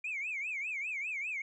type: tone with vibrato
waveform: sine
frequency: 2361 Hz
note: D7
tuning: 9 cents sharp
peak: -33 dBFS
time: 0.04-1.42 s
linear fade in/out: 5 ms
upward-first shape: triangle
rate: 5 Hz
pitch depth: 220 cents each way
effects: tanh soft clip ceiling -31 dBFS